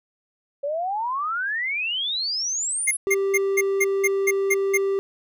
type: exponential sweep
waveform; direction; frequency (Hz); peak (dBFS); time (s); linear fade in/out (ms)
sine; up; 550 to 11090; -23; 0.63-2.97; 10
type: tone bursts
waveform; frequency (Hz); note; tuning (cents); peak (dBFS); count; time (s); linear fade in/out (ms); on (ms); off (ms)
square; 2117; C7; +20; -18; 9; 2.87-4.777; 10; 43; 190
type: tone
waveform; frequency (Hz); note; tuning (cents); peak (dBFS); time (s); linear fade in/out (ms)
triangle; 392; G4; 0; -18; 3.07-4.99; 0
effects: none